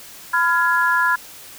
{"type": "chord", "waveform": "sine", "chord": "F diminished", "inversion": "second", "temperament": "just", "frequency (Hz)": [1005.8, 1396.9, 1676.3], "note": ["Cb6", "F6", "Ab6"], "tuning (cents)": [31, 0, 16], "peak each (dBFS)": -19, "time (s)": [0.33, 1.16], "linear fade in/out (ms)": 10, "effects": ["white hiss -40 dBFS RMS until 1.58 s"]}